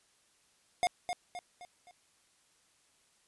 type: tone with echo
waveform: square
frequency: 715 Hz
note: F5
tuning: 41 cents sharp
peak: -26 dBFS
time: 0.83-0.87 s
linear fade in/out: 0 ms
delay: 260 ms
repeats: 4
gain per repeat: -7 dB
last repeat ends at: 1.91 s
effects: white hiss -69 dBFS RMS until 3.27 s + resampled to 24000 Hz